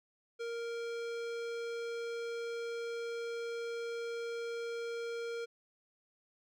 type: tone with hard clipping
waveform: sine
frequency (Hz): 466.2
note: A#4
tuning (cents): 0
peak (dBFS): -39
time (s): 0.39-5.46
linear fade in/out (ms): 20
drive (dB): 18
effects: none